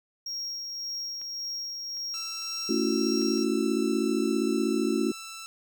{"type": "tone with tremolo", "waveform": "triangle", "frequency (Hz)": 5588, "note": "F8", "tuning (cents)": 0, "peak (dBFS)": -30, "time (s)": [0.26, 3.44], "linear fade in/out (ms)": 5, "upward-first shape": "sine", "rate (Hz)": 1.8, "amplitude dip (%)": 30}
{"type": "clicks", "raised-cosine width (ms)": 0.3, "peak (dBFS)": [-35, -40, -42, -34, -38], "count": 5, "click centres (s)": [1.215, 1.97, 2.422, 3.217, 3.378]}
{"type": "tone", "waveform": "10% pulse", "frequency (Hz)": 1329, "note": "E6", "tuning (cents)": 14, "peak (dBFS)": -31, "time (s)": [2.14, 5.46], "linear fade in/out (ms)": 0}
{"type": "chord", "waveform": "sine", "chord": "F# minor seventh", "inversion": "first", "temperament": "just", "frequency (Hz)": [222, 277.5, 333, 370], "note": ["A3", "C#4", "E4", "F#4"], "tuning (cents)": [16, 2, 18, 0], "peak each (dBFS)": -29, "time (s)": [2.69, 5.12], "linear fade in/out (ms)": 5}
{"effects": []}